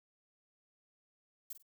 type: noise with echo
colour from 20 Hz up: violet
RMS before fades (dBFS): -43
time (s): 1.5-1.53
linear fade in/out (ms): 5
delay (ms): 48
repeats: 2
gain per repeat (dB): -11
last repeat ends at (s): 1.626
effects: none